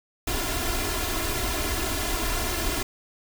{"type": "noise with comb filter", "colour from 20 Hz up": "pink", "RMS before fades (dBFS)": -27, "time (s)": [0.27, 2.83], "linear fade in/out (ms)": 5, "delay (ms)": 2.9, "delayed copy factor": 0.9, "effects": []}